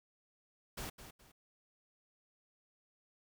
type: noise with echo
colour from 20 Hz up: pink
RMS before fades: -43 dBFS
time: 0.77-0.9 s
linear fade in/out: 10 ms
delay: 210 ms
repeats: 2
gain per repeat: -10 dB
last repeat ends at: 1.32 s
effects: none